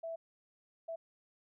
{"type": "tone bursts at uneven times", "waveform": "sine", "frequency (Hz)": 659.3, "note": "E5", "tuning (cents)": 0, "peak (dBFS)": -38, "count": 2, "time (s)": [[0.03, 0.16], [0.88, 0.96]], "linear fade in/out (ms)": 10, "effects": []}